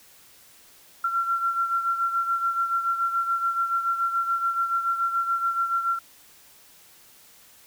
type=beating tone pair; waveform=sine; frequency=1363 / 1370 Hz; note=F6 / F6; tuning=-43 / -34 cents; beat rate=7 Hz; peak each=-23 / -30 dBFS; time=1.04-5.99 s; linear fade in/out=5 ms; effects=white hiss -53 dBFS RMS until 7.66 s